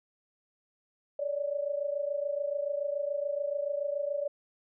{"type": "tone pair together", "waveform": "sine", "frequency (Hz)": [567, 594], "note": ["C#5", "D5"], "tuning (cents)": [39, 20], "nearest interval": "minor second", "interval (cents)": 81, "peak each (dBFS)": [-31, -34], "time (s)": [1.19, 4.28], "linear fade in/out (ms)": 5, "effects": []}